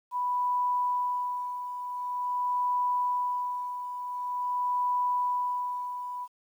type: tone with tremolo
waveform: sine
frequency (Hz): 987.8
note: B5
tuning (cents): 0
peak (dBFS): -24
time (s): 0.11-6.28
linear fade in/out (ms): 50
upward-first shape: sine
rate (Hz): 0.46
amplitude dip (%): 65
effects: 10-bit